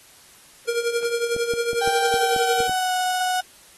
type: tone with tremolo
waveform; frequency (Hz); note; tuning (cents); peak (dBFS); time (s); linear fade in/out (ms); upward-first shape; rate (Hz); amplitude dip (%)
square; 470.4; A#4; +16; -19; 0.67-2.68; 20; triangle; 11; 75
type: clicks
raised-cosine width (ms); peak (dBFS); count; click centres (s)
2; -21; 8; 1.364 / 1.537 / 1.732 / 1.876 / 2.141 / 2.363 / 2.604 / 2.695
type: tone with pitch glide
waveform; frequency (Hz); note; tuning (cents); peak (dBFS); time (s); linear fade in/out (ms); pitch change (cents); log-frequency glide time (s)
35% pulse; 784 to 735.7; G5 to F#5; 0 to -10; -19; 1.81-3.41; 10; -110; 2.02-2.93
effects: white hiss -50 dBFS RMS until 3.77 s + AAC 32 kbps